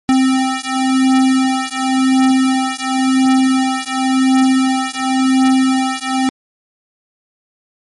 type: beating tone pair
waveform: square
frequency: 261.6 / 262.53 Hz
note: C4 / C4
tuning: 0 / +6 cents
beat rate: 0.93 Hz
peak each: -15 dBFS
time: 0.09-6.29 s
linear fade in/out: 0 ms
effects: MP3 48 kbps